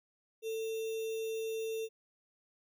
sine tone with sample-and-hold, 445.9 Hz, A4, 23 cents sharp, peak -34 dBFS, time 0.42-1.89 s, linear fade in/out 50 ms, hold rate 3150 Hz, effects none

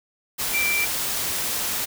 sine tone in noise, 2349 Hz, D7, in tune, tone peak -21 dBFS, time 0.53-0.86 s, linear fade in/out 20 ms, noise white, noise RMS -26 dBFS, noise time 0.38-1.86 s, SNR +2 dB, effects none

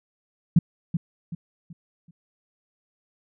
sine tone with echo, 168.3 Hz, E3, 36 cents sharp, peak -11 dBFS, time 0.56-0.59 s, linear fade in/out 5 ms, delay 380 ms, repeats 4, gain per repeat -9 dB, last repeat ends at 2.11 s, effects none

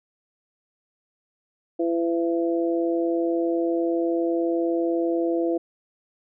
harmonic tone, 168.1 Hz, E3, 34 cents sharp, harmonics 2 / 3 / 4, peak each -22 / -27 / -30 dBFS, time 1.79-5.58 s, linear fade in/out 10 ms, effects none

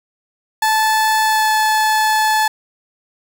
30% pulse tone with pitch glide, 872 to 866 Hz, A5 to A5, -16 to -28 cents, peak -10 dBFS, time 0.62-2.48 s, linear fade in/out 5 ms, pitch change -12 cents, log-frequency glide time 1.24-1.51 s, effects none

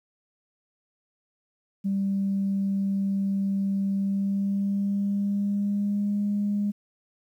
sine tone with pitch glide, 196.3 to 204.6 Hz, G3 to G#3, +3 to -26 cents, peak -22 dBFS, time 1.84-6.72 s, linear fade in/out 20 ms, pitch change +71 cents, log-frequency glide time 3.95-6.2 s, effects tanh soft clip ceiling -18 dBFS + 10-bit

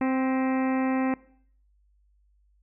harmonic tone with a mistuned harmonic, 261.6 Hz, C4, in tune, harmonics 1 / 2 / 3 / 4 / 5 / 6 / 7 / 8 / 9 / 10, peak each -23 / -33 / -33 / -37 / -42 / -44 / -40 / -43 / -45 / -46 dBFS, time 0.01-1.14 s, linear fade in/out 2 ms, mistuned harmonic 7, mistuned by +48 cents, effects noise-tail reverb RT60 0.6 s tail -21 dB re dry + added 50 Hz sine -61 dBFS peak until 2.62 s

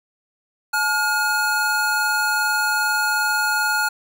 square tone pair together, 852 / 1427.5 Hz, G#5 / F6, +44 / +37 cents, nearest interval major sixth, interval 893 cents, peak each -24 / -20 dBFS, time 0.73-3.89 s, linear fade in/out 10 ms, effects none

